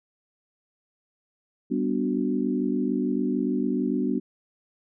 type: chord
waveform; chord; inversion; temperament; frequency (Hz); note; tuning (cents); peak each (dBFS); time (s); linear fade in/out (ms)
sine; G major seventh; none; equal; 196 / 246.9 / 293.7 / 370; G3 / B3 / D4 / F#4; 0 / 0 / 0 / 0; -29 / -26 / -28 / -31; 1.7-4.2; 20
effects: none